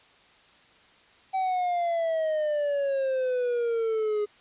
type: exponential sweep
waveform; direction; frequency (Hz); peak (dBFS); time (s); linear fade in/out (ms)
triangle; down; 768 to 413.5; -22; 1.33-4.26; 20
effects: white hiss -57 dBFS RMS until 4.4 s + resampled to 8000 Hz